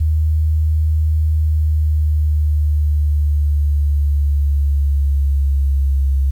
sine tone with pitch glide, 77.78 to 68.1 Hz, D#2 to C#2, 0 to -30 cents, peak -12 dBFS, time 0-6.31 s, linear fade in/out 10 ms, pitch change -230 cents, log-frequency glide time 1.29-6.14 s, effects 8-bit

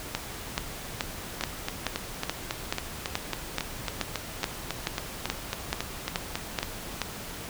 two click trains, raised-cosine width 0.2 ms, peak -9 / -11 dBFS, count 17 / 20, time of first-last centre 0.15-7.017 / 1.41-6.63 s, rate 2.33 / 3.64 Hz, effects pink hiss -39 dBFS RMS until 7.49 s

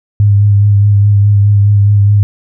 sine tone with vibrato, 102 Hz, G#2, 31 cents flat, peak -4 dBFS, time 0.2-2.23 s, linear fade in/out 0 ms, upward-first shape sine, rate 4.8 Hz, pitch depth 25 cents each way, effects none

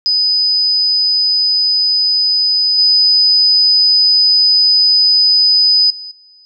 sine tone with level steps, 4996 Hz, D#8, 6 cents sharp, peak -10 / -7 / -26 / -42 dBFS, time 0.06-6.45 s, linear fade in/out 0 ms, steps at 2.78 / 5.9 / 6.11 s, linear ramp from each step 5 ms, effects none

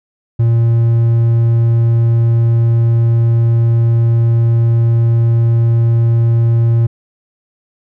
triangle tone, 116 Hz, A#2, 8 cents flat, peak -6 dBFS, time 0.39-6.87 s, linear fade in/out 10 ms, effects none

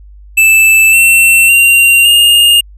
square tone with pitch steps, 2637 / 2700 / 2765 / 2831 Hz, E7 / E7 / F7 / F7, 0 / +41 / -18 / +23 cents, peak -4 dBFS, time 0.37-2.61 s, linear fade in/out 10 ms, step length 560 ms, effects added 50 Hz sine -32 dBFS peak until 2.77 s

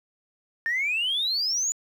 sine exponential sweep, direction up, 1783 to 7040 Hz, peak -22 dBFS, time 0.66-1.72 s, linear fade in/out 0 ms, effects tanh soft clip ceiling -19 dBFS + 9-bit

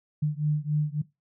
sine beating tone pair, 148.7 / 152.3 Hz, D3 / D#3, +22 / -37 cents, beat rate 3.6 Hz, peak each -26 / -27 dBFS, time 0.22-1.02 s, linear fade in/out 10 ms, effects noise-tail reverb RT60 0.2 s tail -18 dB re dry

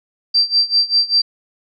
sine tone with tremolo, 4697 Hz, D8, 1 cent flat, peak -9 dBFS, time 0.34-1.22 s, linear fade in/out 10 ms, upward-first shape sine, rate 5.1 Hz, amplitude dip 90%, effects none

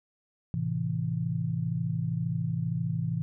sine chord, A minor, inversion none, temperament just, 110 / 132 / 165 Hz, A2 / C3 / E3, 0 / +16 / +2 cents, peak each -33 / -32 / -30 dBFS, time 0.54-3.22 s, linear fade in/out 0 ms, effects none

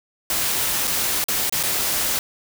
white noise with dropouts, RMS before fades -22 dBFS, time 0.3-2.19 s, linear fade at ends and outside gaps 1 ms, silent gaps 0.872-0.876 / 1.241-1.284 / 1.496-1.524 / 1.629-1.635 s, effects none

